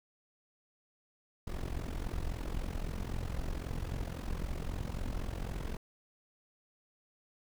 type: noise with amplitude modulation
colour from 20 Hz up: brown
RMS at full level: -33 dBFS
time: 1.47-5.77 s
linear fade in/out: 5 ms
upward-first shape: sine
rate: 43.8 Hz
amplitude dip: 80%
effects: none